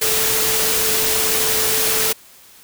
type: tone in noise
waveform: sine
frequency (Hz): 440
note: A4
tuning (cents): 0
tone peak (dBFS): -26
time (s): 0.01-2.13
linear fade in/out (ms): 10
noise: white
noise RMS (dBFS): -18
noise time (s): 0.01-2.13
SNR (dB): -11
effects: white hiss -46 dBFS RMS until 2.63 s